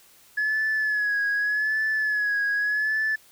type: tone with vibrato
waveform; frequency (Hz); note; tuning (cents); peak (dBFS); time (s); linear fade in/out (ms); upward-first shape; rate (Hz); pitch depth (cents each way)
sine; 1699; G#6; +39; -20; 0.37-3.16; 10; sine; 0.84; 49
effects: tanh soft clip ceiling -19 dBFS + white hiss -55 dBFS RMS until 3.31 s